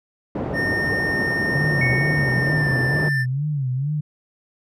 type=band-pass noise; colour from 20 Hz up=pink; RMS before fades=-26 dBFS; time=0.35-3.09 s; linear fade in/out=5 ms; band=110 to 670 Hz; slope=12 dB/octave
type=tone with pitch glide; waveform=triangle; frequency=1826 to 1781.2 Hz; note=A#6 to A6; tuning=-36 to +21 cents; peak=-19 dBFS; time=0.53-3.26 s; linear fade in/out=50 ms; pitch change=-43 cents; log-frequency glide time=2.3-2.72 s
type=tone with vibrato; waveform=sine; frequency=138.59 Hz; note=C#3; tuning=in tune; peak=-20 dBFS; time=1.55-4.01 s; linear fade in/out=10 ms; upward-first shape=sine; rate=2.2 Hz; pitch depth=160 cents each way
type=tone with exponential decay; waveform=sine; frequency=2217 Hz; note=C#7; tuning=in tune; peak=-19 dBFS; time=1.81-2.78 s; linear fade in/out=5 ms; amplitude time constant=210 ms
effects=none